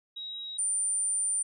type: tone pair in turn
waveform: sine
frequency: 3826 / 9100 Hz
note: A#7 / C#9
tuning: +44 / +44 cents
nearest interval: octave + minor third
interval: 1500 cents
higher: second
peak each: -36 / -26 dBFS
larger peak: second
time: 0.16-0.58 / 0.58-1.43 s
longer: second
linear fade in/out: 10 ms
effects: none